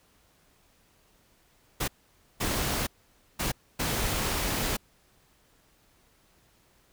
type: noise bursts at uneven times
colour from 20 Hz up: pink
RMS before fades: -29 dBFS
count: 4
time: 1.8-1.88 / 2.4-2.87 / 3.39-3.52 / 3.79-4.77 s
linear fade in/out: 10 ms
effects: pink hiss -64 dBFS RMS until 6.92 s